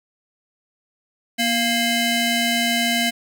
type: ring-modulated tone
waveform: 20% pulse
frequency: 932.3 Hz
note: A#5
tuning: in tune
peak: -10 dBFS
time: 1.38-3.11 s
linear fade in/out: 20 ms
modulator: 1170 Hz
effects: none